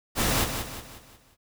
pink noise with echo, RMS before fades -24 dBFS, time 0.15-0.47 s, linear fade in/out 50 ms, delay 180 ms, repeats 5, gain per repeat -7 dB, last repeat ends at 1.37 s, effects none

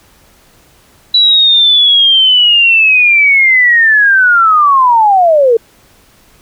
sine linear sweep, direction down, 3951 to 440 Hz, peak -4 dBFS, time 1.14-5.57 s, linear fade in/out 5 ms, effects pink hiss -46 dBFS RMS until 6.41 s

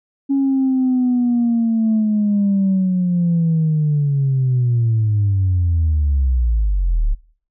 sine linear sweep, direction down, 277.2 to 34 Hz, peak -12 dBFS, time 0.29-7.15 s, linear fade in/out 20 ms, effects noise-tail reverb RT60 0.5 s tail -21 dB re dry + tanh soft clip ceiling -10 dBFS

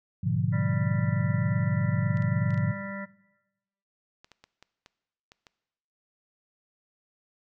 sine chord, G# diminished seventh, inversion none, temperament equal with one note detuned, 104.79 / 123.47 / 146.83 / 174.61 Hz, G#2 / B2 / D3 / F3, +16 / 0 / 0 / 0 cents, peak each -29 dBFS, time 0.23-2.72 s, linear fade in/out 10 ms
harmonic tone, 197 Hz, G3, 9 cents sharp, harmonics 1 / 3 / 5 / 7 / 9 / 10, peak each -36 / -41 / -46 / -42 / -44 / -42 dBFS, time 0.52-3.06 s, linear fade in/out 20 ms
clicks, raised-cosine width 0.2 ms, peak -32 dBFS, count 12, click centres 2.172 / 2.223 / 2.506 / 2.543 / 2.577 / 4.245 / 4.317 / 4.44 / 4.626 / 4.861 / 5.319 / 5.468 s
effects noise-tail reverb RT60 1.0 s tail -19 dB re dry

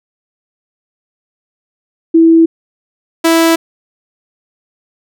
sine / sawtooth tone pair in turn, 328.2 / 329.3 Hz, E4 / E4, -8 / -2 cents, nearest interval unison, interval 6 cents, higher second, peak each -3 dBFS, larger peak neither, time 2.14-2.46 / 3.24-3.56 s, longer neither, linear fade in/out 10 ms, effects none

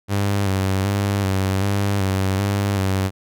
sawtooth tone with vibrato, 98 Hz, G2, in tune, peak -14 dBFS, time 0.08-3.11 s, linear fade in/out 50 ms, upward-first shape square, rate 1.3 Hz, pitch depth 39 cents each way, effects none

